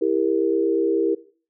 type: chord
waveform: sine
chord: E diminished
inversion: none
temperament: equal with one note detuned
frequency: 329.6 / 398.2 / 466.2 Hz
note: E4 / G4 / Bb4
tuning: 0 / +27 / 0 cents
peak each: -22 dBFS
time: 0.01-1.15 s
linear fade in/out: 10 ms
effects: noise-tail reverb RT60 0.4 s tail -17 dB re dry